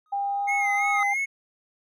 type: tone with exponential growth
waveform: triangle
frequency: 1255 Hz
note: D#6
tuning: 15 cents sharp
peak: -22 dBFS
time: 0.06-1.03 s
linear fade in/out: 1 ms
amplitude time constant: 210 ms
type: tone with pitch glide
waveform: sine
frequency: 801 to 806.1 Hz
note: G5 to G5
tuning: +37 to +48 cents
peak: -24 dBFS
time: 0.12-1.14 s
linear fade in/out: 10 ms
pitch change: +11 cents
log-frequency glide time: 0.35-0.42 s
type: tone with vibrato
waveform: triangle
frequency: 2119 Hz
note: C7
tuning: 21 cents sharp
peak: -22 dBFS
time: 0.47-1.26 s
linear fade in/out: 20 ms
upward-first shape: sine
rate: 3 Hz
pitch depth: 62 cents each way
effects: none